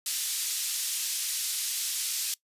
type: band-pass noise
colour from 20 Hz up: white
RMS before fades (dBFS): -31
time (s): 0.06-2.34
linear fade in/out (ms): 2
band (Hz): 3500 to 11000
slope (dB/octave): 12
effects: noise-tail reverb RT60 0.1 s tail -21 dB re dry + resampled to 32000 Hz